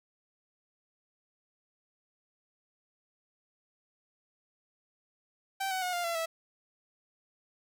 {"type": "tone with pitch steps", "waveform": "sawtooth", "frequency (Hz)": [776, 750, 724.9, 700.6, 677.1, 654.4], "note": ["G5", "F#5", "F#5", "F5", "E5", "E5"], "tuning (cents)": [-18, 23, -36, 5, 46, -13], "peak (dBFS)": -27, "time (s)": [5.6, 6.26], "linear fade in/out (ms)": 10, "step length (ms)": 110, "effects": []}